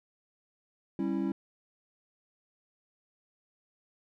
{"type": "chord", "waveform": "triangle", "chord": "C# diminished", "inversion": "second", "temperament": "equal with one note detuned", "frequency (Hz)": [196, 273.4, 329.6], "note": ["G3", "C#4", "E4"], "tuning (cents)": [0, -24, 0], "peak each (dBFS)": -31, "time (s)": [0.99, 1.32], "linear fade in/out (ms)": 2, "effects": []}